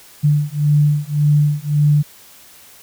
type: beating tone pair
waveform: sine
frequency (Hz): 146.83 / 148.63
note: D3 / D3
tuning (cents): 0 / +21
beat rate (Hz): 1.8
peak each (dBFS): -15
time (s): 0.23-2.03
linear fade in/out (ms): 20
effects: white hiss -44 dBFS RMS until 2.82 s